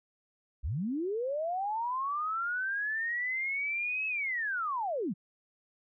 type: linear two-way sweep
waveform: sine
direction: up then down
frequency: 49.23 to 2594 to 146.8 Hz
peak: -30 dBFS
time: 0.63-5.14 s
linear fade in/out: 20 ms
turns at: 4.07 s
effects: none